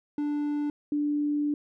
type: tone pair in turn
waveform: triangle / sine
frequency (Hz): 293.7 / 293.7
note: D4 / D4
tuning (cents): 0 / 0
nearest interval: unison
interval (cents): 0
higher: neither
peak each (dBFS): -24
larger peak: neither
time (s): 0.18-0.7 / 0.92-1.54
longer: second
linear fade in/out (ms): 2
effects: none